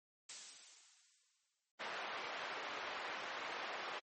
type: noise with exponential decay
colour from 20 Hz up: blue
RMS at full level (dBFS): -43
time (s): 0.29-1.72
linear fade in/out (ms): 5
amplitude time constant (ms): 310
type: band-pass noise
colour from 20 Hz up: pink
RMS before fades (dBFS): -45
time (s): 1.79-4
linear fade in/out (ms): 20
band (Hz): 680 to 2700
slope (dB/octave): 12
effects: MP3 32 kbps